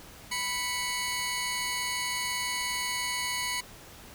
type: tone pair together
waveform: 15% pulse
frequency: 987.6 / 2217 Hz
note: B5 / C#7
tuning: 0 / 0 cents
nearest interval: octave + major second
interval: 1400 cents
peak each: -26 dBFS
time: 0.31-3.61 s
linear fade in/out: 10 ms
effects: pink hiss -49 dBFS RMS until 4.14 s